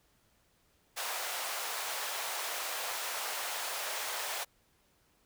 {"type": "high-pass noise", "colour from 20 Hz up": "pink", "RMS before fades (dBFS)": -37, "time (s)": [0.96, 4.45], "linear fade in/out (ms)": 20, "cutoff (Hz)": 590, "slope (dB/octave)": 24, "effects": ["pink hiss -70 dBFS RMS until 5.25 s"]}